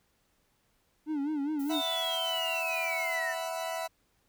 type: tone with vibrato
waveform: triangle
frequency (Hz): 293.7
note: D4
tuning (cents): 0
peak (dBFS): -27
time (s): 1.06-1.82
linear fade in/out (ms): 50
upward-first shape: sine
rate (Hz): 4.9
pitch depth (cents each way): 110
type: noise with tremolo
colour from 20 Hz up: violet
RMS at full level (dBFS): -47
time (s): 1.59-3.16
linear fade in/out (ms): 10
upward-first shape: triangle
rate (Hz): 13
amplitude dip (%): 30
type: chord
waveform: 40% pulse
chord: E suspended second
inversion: none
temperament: equal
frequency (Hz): 659.3 / 740 / 987.8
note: E5 / F#5 / B5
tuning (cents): 0 / 0 / 0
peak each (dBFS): -34 / -38 / -39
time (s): 1.69-3.88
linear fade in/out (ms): 20
type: linear sweep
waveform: sine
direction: down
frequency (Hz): 3729 to 1760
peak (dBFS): -31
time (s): 1.71-3.35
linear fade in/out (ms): 50
effects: pink hiss -72 dBFS RMS until 4.28 s